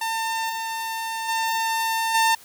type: tone with level steps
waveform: sawtooth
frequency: 901 Hz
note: A5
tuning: 41 cents sharp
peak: -20 / -23 / -18 / -13 dBFS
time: 0.01-2.35 s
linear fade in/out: 5 ms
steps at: 0.49 / 1.28 / 2.14 s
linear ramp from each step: 10 ms
effects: white hiss -48 dBFS RMS until 2.44 s